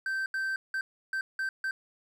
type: tone bursts at uneven times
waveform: triangle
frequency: 1556 Hz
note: G6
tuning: 13 cents flat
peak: -27 dBFS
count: 6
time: 0.06-0.26 / 0.34-0.56 / 0.74-0.81 / 1.13-1.21 / 1.39-1.49 / 1.64-1.71 s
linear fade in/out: 2 ms
effects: none